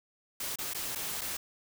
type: noise with dropouts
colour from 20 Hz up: white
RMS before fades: -36 dBFS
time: 0.4-1.37 s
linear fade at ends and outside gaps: 5 ms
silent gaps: 0.558-0.586 / 0.736-0.746 / 0.951-0.956 / 1.211-1.215 s
effects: none